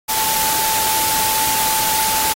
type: tone in noise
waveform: sine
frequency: 877 Hz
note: A5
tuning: 6 cents flat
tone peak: -21 dBFS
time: 0.08-2.34 s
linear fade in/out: 20 ms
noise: white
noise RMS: -19 dBFS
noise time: 0.08-2.34 s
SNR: -5 dB
effects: AAC 48 kbps

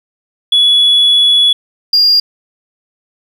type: tone pair in turn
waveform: sine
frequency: 3394 / 4815 Hz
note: G#7 / D8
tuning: +37 / +42 cents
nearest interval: tritone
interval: 605 cents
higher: second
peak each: -4 dBFS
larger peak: neither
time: 0.52-1.53 / 1.93-2.2 s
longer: first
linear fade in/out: 5 ms
effects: tanh soft clip ceiling -3 dBFS + 7-bit

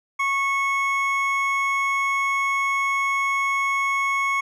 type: tone pair together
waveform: triangle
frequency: 1100 / 2200 Hz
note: C#6 / C#7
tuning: -14 / -14 cents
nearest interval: octave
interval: 1200 cents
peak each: -21 dBFS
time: 0.19-4.41 s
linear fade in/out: 10 ms
effects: none

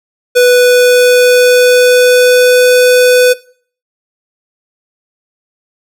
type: tone with pitch glide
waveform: square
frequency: 493.9 to 498.5 Hz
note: B4 to B4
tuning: 0 to +16 cents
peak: -4 dBFS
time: 0.35-3.34 s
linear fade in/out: 20 ms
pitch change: +16 cents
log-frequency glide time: 0.48-2.73 s
effects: noise-tail reverb RT60 0.5 s tail -21 dB re dry

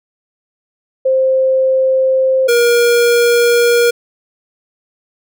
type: tone pair in turn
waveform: sine / square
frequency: 525 / 475.3 Hz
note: C5 / A#4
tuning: +6 / +34 cents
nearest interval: major second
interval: 172 cents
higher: first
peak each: -9 dBFS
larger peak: neither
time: 1.05-2.48 / 2.48-3.91 s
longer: neither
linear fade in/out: 10 ms
effects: none

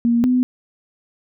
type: tone pair in turn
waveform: sine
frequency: 235.4 / 251.3 Hz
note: A#3 / B3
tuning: +17 / +30 cents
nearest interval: minor second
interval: 113 cents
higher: second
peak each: -13 dBFS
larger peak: neither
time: 0.05-0.24 / 0.24-0.43 s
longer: neither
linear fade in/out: 0 ms
effects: none

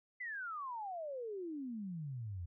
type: exponential sweep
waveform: sine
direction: down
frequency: 2051 to 82.41 Hz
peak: -40 dBFS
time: 0.2-2.46 s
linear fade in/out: 10 ms
effects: none

